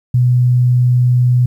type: tone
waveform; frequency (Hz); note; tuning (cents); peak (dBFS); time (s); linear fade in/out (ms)
sine; 124; B2; +7; -8; 0.14-1.46; 5
effects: 8-bit